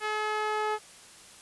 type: tone with band-pass filter sweep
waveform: sawtooth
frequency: 427.2 Hz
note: G#4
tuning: 49 cents sharp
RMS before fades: -30 dBFS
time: 0-0.79 s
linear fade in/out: 50 ms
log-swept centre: 1700 to 980 Hz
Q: 1
effects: white hiss -51 dBFS RMS until 1.41 s + resampled to 24000 Hz